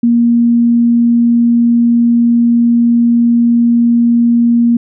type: tone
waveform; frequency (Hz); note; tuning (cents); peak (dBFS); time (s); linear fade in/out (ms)
sine; 235.8; A#3; +20; -6; 0.03-4.77; 5
effects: none